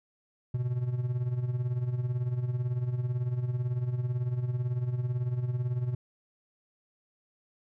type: tone with tremolo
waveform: triangle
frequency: 123.47 Hz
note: B2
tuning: in tune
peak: -23 dBFS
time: 0.54-5.95 s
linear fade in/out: 5 ms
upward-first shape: sine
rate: 18 Hz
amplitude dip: 65%
effects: none